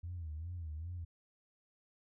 sine tone with vibrato, 82.41 Hz, E2, in tune, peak -39 dBFS, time 0.03-1.05 s, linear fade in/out 10 ms, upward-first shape sine, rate 2.5 Hz, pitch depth 140 cents each way, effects tanh soft clip ceiling -35 dBFS

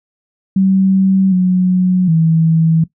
sine tone with pitch steps, 191.4 / 183.1 / 162.3 Hz, G3 / F#3 / E3, -41 / -18 / -27 cents, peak -8 dBFS, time 0.56-2.84 s, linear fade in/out 5 ms, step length 760 ms, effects noise-tail reverb RT60 0.1 s tail -17 dB re dry

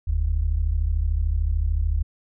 sine tone pair together, 43.44 / 76.9 Hz, F1 / D#2, -8 / -20 cents, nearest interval minor seventh, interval 988 cents, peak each -22 dBFS, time 0.07-2.03 s, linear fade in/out 10 ms, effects none

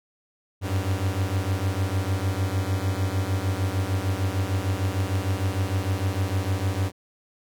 45% pulse beating tone pair, 92.5 / 99.1 Hz, F#2 / G2, 0 / +19 cents, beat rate 6.6 Hz, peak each -26 dBFS, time 0.61-6.92 s, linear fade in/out 50 ms, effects none

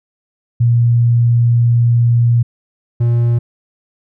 sine / triangle tone pair in turn, 118.6 / 118.6 Hz, A#2 / A#2, +30 / +30 cents, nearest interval unison, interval 0 cents, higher neither, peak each -8 dBFS, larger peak neither, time 0.6-2.43 / 3-3.39 s, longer first, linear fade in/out 10 ms, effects none

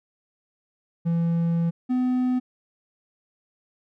triangle tone pair in turn, 168.1 / 252.3 Hz, E3 / B3, +34 / +37 cents, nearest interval perfect fifth, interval 703 cents, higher second, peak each -18 dBFS, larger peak neither, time 1.05-1.71 / 1.89-2.4 s, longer first, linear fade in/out 20 ms, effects none

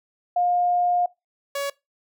sine / sawtooth tone pair in turn, 710 / 562.1 Hz, F5 / C#5, +28 / +24 cents, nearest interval major third, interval 404 cents, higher first, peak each -18 / -21 dBFS, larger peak first, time 0.36-1.06 / 1.55-1.7 s, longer first, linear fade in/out 5 ms, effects noise-tail reverb RT60 0.2 s tail -21 dB re dry

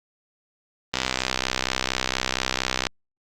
click train, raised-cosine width 0.2 ms, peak -4 dBFS, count 125, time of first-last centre 0.94-2.868 s, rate 64.3 Hz, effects Opus 24 kbps

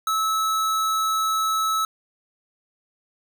square tone, 1300 Hz, E6, 24 cents flat, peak -21 dBFS, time 0.07-1.85 s, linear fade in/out 2 ms, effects none

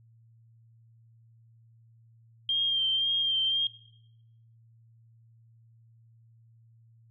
sine tone with vibrato, 3186 Hz, G7, 27 cents sharp, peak -24 dBFS, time 2.49-3.67 s, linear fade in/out 2 ms, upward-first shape sine, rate 1.9 Hz, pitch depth 31 cents each way, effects noise-tail reverb RT60 0.9 s tail -21 dB re dry + added 114 Hz sine -56 dBFS peak until 7.1 s

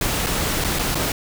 pink noise with dropouts, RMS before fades -22 dBFS, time 0.01-1.12 s, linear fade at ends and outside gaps 2 ms, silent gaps 0.263-0.267 / 0.641-0.645 / 0.788-0.792 / 0.947-0.953 s, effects none

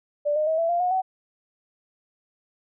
sine tone with pitch steps, 587.3 / 612.2 / 638.2 / 665.3 / 693.6 / 723.1 / 753.8 Hz, D5 / D#5 / D#5 / E5 / F5 / F#5 / F#5, 0 / -28 / +44 / +16 / -12 / -40 / +32 cents, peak -20 dBFS, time 0.25-1.02 s, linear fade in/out 20 ms, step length 110 ms, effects none

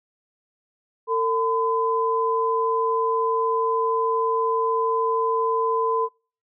sine tone pair together, 451.6 / 1013 Hz, A4 / B5, +45 / +44 cents, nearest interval octave + major second, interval 1399 cents, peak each -22 dBFS, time 1.07-6.09 s, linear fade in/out 50 ms, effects noise-tail reverb RT60 0.4 s tail -26 dB re dry

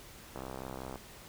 click train, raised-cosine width 1 ms, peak -27 dBFS, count 40, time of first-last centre 0.36-0.957 s, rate 65.3 Hz, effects pink hiss -52 dBFS RMS until 1.28 s

